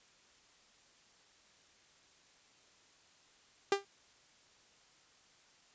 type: tone with exponential decay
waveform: sawtooth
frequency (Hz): 397.9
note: G4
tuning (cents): +26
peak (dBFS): -20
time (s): 3.72-3.85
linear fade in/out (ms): 2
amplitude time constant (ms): 27
effects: white hiss -65 dBFS RMS until 5.74 s + resampled to 16000 Hz